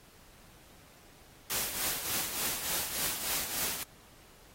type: noise with tremolo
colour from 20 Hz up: white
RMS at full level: -31 dBFS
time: 1.5-3.83 s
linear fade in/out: 0 ms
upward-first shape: triangle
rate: 3.4 Hz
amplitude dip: 65%
effects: pink hiss -58 dBFS RMS until 4.54 s + AAC 48 kbps